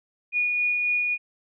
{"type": "tone with tremolo", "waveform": "sine", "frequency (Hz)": 2451, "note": "D#7", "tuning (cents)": -27, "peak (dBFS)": -20, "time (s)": [0.32, 1.18], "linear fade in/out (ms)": 50, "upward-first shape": "sine", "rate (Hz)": 3.7, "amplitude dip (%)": 25, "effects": []}